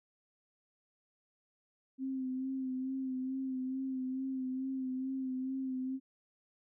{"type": "tone with vibrato", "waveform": "sine", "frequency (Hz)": 261.6, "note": "C4", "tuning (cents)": 0, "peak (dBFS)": -34, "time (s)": [1.98, 6], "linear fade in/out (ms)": 50, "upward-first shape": "sine", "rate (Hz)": 2.3, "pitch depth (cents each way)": 31, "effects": []}